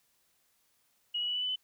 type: tone with pitch steps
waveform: sine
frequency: 2902 / 2926 / 2949 / 2973 / 2997 / 3022 Hz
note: F#7 / F#7 / F#7 / F#7 / F#7 / F#7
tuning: -34 / -20 / -6 / +8 / +22 / +36 cents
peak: -30 dBFS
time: 1.14-1.56 s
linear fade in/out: 10 ms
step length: 70 ms
effects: white hiss -72 dBFS RMS until 1.63 s